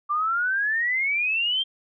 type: exponential sweep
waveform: sine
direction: up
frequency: 1167 to 3204 Hz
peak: -21 dBFS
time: 0.09-1.64 s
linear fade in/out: 20 ms
effects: none

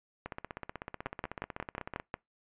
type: two click trains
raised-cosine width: 0.5 ms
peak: -23 / -19 dBFS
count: 29 / 7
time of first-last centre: 0.26-1.999 / 1.06-2.141 s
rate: 16.1 / 5.55 Hz
effects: noise-tail reverb RT60 0.2 s tail -25 dB re dry + resampled to 8000 Hz

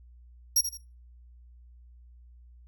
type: tone with echo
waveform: 25% pulse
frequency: 5620 Hz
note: F8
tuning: 10 cents sharp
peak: -15 dBFS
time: 0.56-0.61 s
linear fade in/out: 5 ms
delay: 82 ms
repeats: 2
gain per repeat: -10 dB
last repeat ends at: 0.774 s
effects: noise-tail reverb RT60 0.3 s tail -19 dB re dry + added 60 Hz sine -50 dBFS peak until 2.67 s

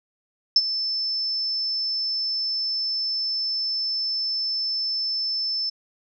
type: tone with ADSR envelope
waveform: sine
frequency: 5280 Hz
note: E8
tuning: 2 cents sharp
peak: -10 dBFS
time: 0.56-5.7 s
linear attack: 3 ms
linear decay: 42 ms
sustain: -13 dB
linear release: 10 ms
effects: none

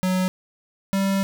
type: tone pair in turn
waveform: square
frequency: 185 / 195.03 Hz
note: F#3 / G3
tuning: 0 / -9 cents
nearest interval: minor second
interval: 91 cents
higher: second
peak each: -20 dBFS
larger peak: neither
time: 0.03-0.28 / 0.93-1.23 s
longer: second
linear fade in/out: 0 ms
effects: 8-bit

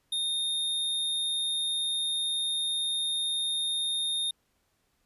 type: tone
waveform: square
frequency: 3671 Hz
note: A#7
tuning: 27 cents flat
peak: -28 dBFS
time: 0.12-4.31 s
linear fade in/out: 5 ms
effects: pink hiss -73 dBFS RMS until 5.05 s + resampled to 32000 Hz

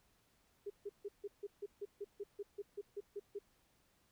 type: tone bursts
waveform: sine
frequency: 406.1 Hz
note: G#4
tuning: 39 cents flat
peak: -40 dBFS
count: 15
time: 0.66-3.39 s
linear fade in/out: 10 ms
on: 42 ms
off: 150 ms
effects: pink hiss -74 dBFS RMS until 4.11 s

